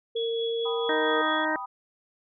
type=tone with pitch glide; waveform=sine; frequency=459 to 465.4 Hz; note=A#4 to A#4; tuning=-27 to -3 cents; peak=-26 dBFS; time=0.15-1.22 s; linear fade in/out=10 ms; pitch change=+24 cents; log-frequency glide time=0.44-0.9 s
type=tone with tremolo; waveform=sine; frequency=3365 Hz; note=G#7; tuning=22 cents sharp; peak=-32 dBFS; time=0.16-1.45 s; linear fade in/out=5 ms; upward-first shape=sine; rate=4.5 Hz; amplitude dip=40%
type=chord; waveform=sine; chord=G augmented; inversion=none; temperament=equal; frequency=784 / 987.8 / 1244.5 Hz; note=G5 / B5 / D#6; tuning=0 / 0 / 0 cents; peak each=-39 / -35 / -37 dBFS; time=0.65-1.66 s; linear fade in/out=10 ms
type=harmonic tone; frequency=311.6 Hz; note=D#4; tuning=3 cents sharp; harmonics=1 / 2 / 3 / 4 / 5 / 6; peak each=-31 / -31 / -31 / -31 / -31 / -31 dBFS; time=0.89-1.56 s; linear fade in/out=2 ms
effects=none